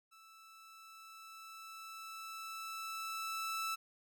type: tone with level ramp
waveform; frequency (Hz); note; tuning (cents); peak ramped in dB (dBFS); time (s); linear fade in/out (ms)
sawtooth; 1318.5; E6; 0; -55 to -32; 0.11-3.76; 20
effects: none